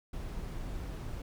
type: noise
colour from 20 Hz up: brown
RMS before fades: -39 dBFS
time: 0.13-1.22 s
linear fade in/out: 5 ms
effects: none